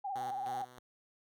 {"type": "tone with vibrato", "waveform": "sine", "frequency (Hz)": 787, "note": "G5", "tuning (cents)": 7, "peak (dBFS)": -35, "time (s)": [0.04, 0.65], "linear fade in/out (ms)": 10, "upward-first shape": "sine", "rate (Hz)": 18, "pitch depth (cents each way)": 69}
{"type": "tone with tremolo", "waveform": "5% pulse", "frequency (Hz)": 124.9, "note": "B2", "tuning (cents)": 20, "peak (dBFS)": -34, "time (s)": [0.15, 0.79], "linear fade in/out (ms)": 10, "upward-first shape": "square", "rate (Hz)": 3.2, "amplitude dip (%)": 65}
{"effects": []}